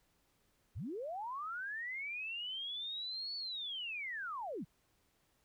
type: linear two-way sweep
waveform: sine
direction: up then down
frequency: 57.7 to 4484 to 118.8 Hz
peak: -39 dBFS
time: 0.75-4.65 s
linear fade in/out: 20 ms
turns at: 3.36 s
effects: pink hiss -75 dBFS RMS until 5.44 s